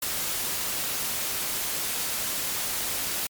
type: noise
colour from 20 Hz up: white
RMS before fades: -29 dBFS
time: 0.02-3.27 s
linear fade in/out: 5 ms
effects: MP3 96 kbps